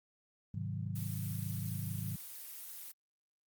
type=chord; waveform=sine; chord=Ab dominant seventh; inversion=none; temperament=equal with one note detuned; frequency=103.83 / 130.81 / 155.56 / 185.96 Hz; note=Ab2 / C3 / Eb3 / Gb3; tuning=0 / 0 / 0 / +9 cents; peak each=-39 / -43 / -42 / -44 dBFS; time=0.54-2.16 s; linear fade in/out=5 ms
type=noise; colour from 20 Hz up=blue; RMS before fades=-47 dBFS; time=0.95-2.92 s; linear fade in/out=10 ms
effects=Opus 32 kbps